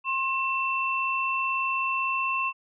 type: tone pair together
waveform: sine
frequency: 1064 / 2681 Hz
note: C6 / E7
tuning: +29 / +29 cents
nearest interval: octave + major third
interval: 1600 cents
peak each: -27 / -27 dBFS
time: 0.04-2.53 s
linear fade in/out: 50 ms
effects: none